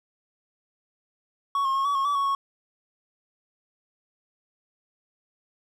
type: tone with pitch steps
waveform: triangle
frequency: 1115 / 1074 / 1087 / 1138 / 1088 / 1149 / 1111 / 1103 Hz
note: C#6 / C6 / C#6 / C#6 / C#6 / D6 / C#6 / C#6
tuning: +10 / +45 / -34 / +45 / -33 / -38 / +4 / -9 cents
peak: -20 dBFS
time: 1.55-2.35 s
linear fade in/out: 2 ms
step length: 100 ms
effects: none